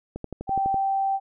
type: click train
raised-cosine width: 2 ms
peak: -19 dBFS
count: 8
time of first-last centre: 0.16-0.743 s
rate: 12 Hz
type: tone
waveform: sine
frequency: 780 Hz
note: G5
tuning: 9 cents flat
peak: -21 dBFS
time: 0.47-1.2 s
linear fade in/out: 50 ms
effects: none